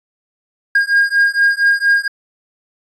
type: beating tone pair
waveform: triangle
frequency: 1620 / 1624.3 Hz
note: G#6 / G#6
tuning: -43 / -39 cents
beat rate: 4.3 Hz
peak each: -12 dBFS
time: 0.75-2.08 s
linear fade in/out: 5 ms
effects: resampled to 24000 Hz